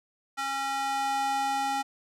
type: tone with high-pass filter sweep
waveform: square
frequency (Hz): 273.2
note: C#4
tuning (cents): -25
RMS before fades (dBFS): -29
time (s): 0.37-1.83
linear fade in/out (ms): 20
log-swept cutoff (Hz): 1100 to 650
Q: 2.5
effects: low-pass 11000 Hz 12 dB/octave